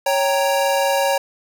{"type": "chord", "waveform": "square", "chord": "G diminished", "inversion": "second", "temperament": "equal", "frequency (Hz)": [554.4, 784, 932.3], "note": ["Db5", "G5", "Bb5"], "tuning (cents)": [0, 0, 0], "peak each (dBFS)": [-19, -23, -23], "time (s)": [0.06, 1.18], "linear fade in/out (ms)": 5, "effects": []}